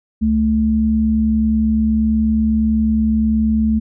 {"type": "tone pair together", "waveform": "sine", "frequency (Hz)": [69.3, 219.6], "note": ["C#2", "A3"], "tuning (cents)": [0, -3], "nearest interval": "octave + minor sixth", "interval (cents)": 1997, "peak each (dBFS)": [-20, -13], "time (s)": [0.21, 3.8], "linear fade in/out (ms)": 20, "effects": []}